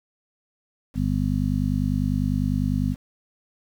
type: harmonic tone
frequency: 50 Hz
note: G1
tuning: 35 cents sharp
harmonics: 1 / 2 / 3 / 4 / 5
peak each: -27 / -27 / -27 / -27 / -27 dBFS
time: 0.94-2.96 s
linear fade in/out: 50 ms
effects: 8-bit